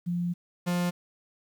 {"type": "tone pair in turn", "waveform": ["sine", "45% pulse"], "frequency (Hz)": [174.61, 176.23], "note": ["F3", "F3"], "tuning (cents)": [0, 16], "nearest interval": "unison", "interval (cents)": 16, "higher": "second", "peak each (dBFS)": [-26, -25], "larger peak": "second", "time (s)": [[0.06, 0.34], [0.66, 0.91]], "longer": "first", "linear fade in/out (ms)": 20, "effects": ["10-bit"]}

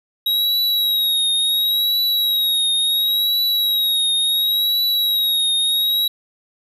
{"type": "tone with vibrato", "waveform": "square", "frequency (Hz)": 3818, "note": "A#7", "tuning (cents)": 41, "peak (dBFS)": -16, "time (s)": [0.26, 6.08], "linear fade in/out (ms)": 5, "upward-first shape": "triangle", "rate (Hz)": 0.71, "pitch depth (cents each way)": 58, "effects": []}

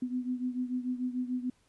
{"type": "beating tone pair", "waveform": "sine", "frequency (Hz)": [249.2, 256], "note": ["B3", "C4"], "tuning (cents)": [16, -38], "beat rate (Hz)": 6.8, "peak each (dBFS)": [-32, -36], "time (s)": [0.02, 1.5], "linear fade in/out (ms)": 5, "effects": ["pink hiss -69 dBFS RMS until 1.68 s", "resampled to 24000 Hz"]}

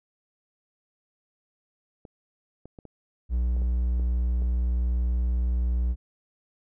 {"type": "clicks", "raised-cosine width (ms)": 2, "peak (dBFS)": -30, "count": 8, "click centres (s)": [2.052, 2.656, 2.788, 2.853, 3.566, 3.619, 3.997, 4.421]}
{"type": "tone", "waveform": "triangle", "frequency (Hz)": 60.6, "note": "B1", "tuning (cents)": -32, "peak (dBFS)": -20, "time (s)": [3.29, 5.96], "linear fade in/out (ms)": 50}
{"effects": []}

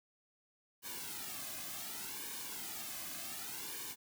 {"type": "noise with flanger", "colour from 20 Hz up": "white", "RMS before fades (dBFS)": -44, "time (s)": [0.82, 3.96], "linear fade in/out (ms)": 50, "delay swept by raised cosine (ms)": [1.5, 2.18], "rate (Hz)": 0.67, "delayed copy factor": -0.75, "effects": []}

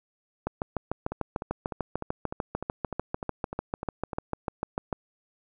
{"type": "two click trains", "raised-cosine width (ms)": 1, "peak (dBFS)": [-19, -14], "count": [11, 31], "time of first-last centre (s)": [[1.12, 4.132], [0.47, 4.928]], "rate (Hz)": [3.32, 6.73], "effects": []}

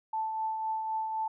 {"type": "tone with tremolo", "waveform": "sine", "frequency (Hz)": 880, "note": "A5", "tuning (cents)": 0, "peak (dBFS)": -28, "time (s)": [0.13, 1.28], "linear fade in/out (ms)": 5, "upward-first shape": "triangle", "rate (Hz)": 3.9, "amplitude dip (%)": 40, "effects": []}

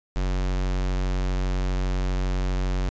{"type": "tone", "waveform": "square", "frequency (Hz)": 46.25, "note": "F#1", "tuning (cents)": 0, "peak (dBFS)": -23, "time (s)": [0.16, 2.89], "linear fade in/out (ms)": 0, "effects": ["resampled to 16000 Hz"]}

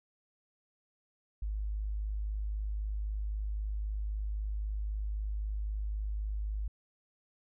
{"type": "tone", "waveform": "sine", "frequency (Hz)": 51.91, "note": "G#1", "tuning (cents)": 0, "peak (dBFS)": -32, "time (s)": [1.42, 6.68], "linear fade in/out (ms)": 5, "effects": []}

